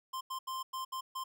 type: tone bursts at uneven times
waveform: square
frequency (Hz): 1046.5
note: C6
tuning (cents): 0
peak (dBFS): -37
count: 6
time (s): 0.13-0.21 / 0.3-0.39 / 0.47-0.63 / 0.73-0.85 / 0.92-1.01 / 1.15-1.24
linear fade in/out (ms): 10
effects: none